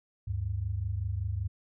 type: tone pair together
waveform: sine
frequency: 75.1 / 100.33 Hz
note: D2 / G2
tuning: +39 / +41 cents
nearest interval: perfect fourth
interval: 502 cents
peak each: -34 / -31 dBFS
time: 0.27-1.48 s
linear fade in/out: 10 ms
effects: none